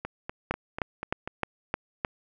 two click trains, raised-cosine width 0.5 ms, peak -11 / -18 dBFS, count 6 / 6, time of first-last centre 0.51-2.048 / 0.05-1.275 s, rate 3.25 / 4.08 Hz, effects none

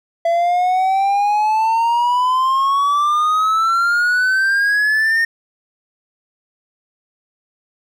triangle exponential sweep, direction up, 670 to 1842 Hz, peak -11 dBFS, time 0.25-5.25 s, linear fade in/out 5 ms, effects none

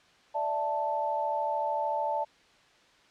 sine chord, D suspended second, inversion none, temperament just, 587.3 / 660.7 / 881 Hz, D5 / E5 / A5, 0 / +4 / +2 cents, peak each -33 / -35 / -29 dBFS, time 0.34-2.25 s, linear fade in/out 20 ms, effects white hiss -60 dBFS RMS until 3.1 s + low-pass 4000 Hz 12 dB/octave

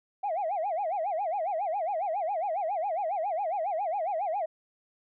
sine tone with vibrato, 723 Hz, F#5, 40 cents flat, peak -26 dBFS, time 0.23-4.46 s, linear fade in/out 10 ms, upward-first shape sine, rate 7.3 Hz, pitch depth 250 cents each way, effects tanh soft clip ceiling -24 dBFS

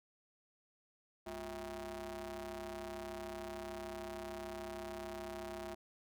sawtooth ring-modulated tone, 148.2 Hz, D3, 16 cents sharp, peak -36 dBFS, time 1.26-5.75 s, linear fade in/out 10 ms, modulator 502 Hz, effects none

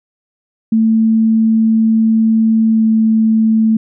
sine tone with pitch glide, 222.6 to 221.2 Hz, A3 to A3, +20 to +9 cents, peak -8 dBFS, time 0.72-3.77 s, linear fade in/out 5 ms, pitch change -11 cents, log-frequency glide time 2.7-2.84 s, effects none

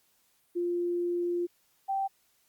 sine tone pair in turn, 349.2 / 779.6 Hz, F4 / G5, 0 / -10 cents, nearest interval octave + major second, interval 1390 cents, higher second, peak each -27 dBFS, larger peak neither, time 0.55-1.47 / 1.88-2.08 s, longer first, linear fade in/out 20 ms, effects white hiss -69 dBFS RMS until 2.48 s + Opus 48 kbps

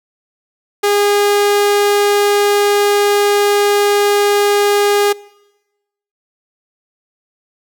sawtooth tone, 408.8 Hz, G#4, 27 cents flat, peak -7 dBFS, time 0.83-5.13 s, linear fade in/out 10 ms, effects noise-tail reverb RT60 1.0 s tail -23 dB re dry

